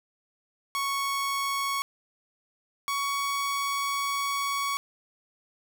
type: tone pair in turn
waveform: sawtooth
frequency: 1108.7 / 1120.3 Hz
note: C#6 / C#6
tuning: 0 / +18 cents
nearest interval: unison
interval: 18 cents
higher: second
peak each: -23 dBFS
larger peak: neither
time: 0.75-1.82 / 2.88-4.77 s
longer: second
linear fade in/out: 0 ms
effects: none